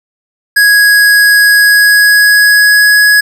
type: tone with pitch glide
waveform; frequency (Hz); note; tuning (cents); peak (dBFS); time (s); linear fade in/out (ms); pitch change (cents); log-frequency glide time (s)
square; 1661.2 to 1674.7; G#6 to G#6; 0 to +14; -4; 0.56-3.21; 10; +14; 1.52-3.03
effects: none